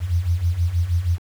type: beating tone pair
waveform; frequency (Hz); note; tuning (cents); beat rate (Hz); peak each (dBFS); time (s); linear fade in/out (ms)
sine; 82.41 / 88.71; E2 / F2; 0 / +28; 6.3; -23 / -19; 0-1.19; 50
effects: 7-bit